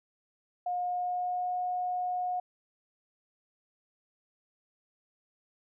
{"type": "tone with pitch glide", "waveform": "sine", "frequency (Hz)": [716, 724.3], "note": ["F5", "F#5"], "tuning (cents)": [43, -37], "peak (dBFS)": -29, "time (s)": [0.66, 2.4], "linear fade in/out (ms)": 5, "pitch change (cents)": 20, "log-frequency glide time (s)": [0.8, 1.57], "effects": []}